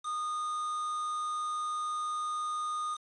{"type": "tone with quantisation", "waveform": "triangle", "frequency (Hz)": 1229, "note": "D#6", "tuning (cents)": -22, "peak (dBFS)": -30, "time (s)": [0.03, 2.98], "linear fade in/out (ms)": 50, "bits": 7, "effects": ["resampled to 22050 Hz"]}